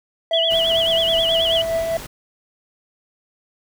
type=tone with tremolo; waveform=triangle; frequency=659.3 Hz; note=E5; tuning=in tune; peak=-15 dBFS; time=0.31-1.97 s; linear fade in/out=2 ms; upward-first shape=triangle; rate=5 Hz; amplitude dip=45%
type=tone with vibrato; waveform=sine; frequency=3136 Hz; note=G7; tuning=in tune; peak=-17 dBFS; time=0.33-1.62 s; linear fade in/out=5 ms; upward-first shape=sine; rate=9.3 Hz; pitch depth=150 cents each way
type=noise; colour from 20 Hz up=pink; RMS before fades=-34 dBFS; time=0.5-2.07 s; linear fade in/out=10 ms
effects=none